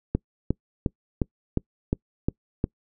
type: click train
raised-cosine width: 3 ms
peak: -9 dBFS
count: 8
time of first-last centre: 0.15-2.641 s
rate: 2.81 Hz
effects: noise-tail reverb RT60 0.1 s tail -26 dB re dry